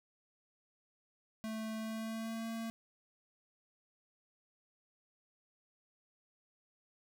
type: tone with pitch glide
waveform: square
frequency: 220 to 226.6 Hz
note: A3 to A#3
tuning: 0 to -49 cents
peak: -39 dBFS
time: 1.44-2.7 s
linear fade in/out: 0 ms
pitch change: +51 cents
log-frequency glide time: 1.77-2.48 s
effects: none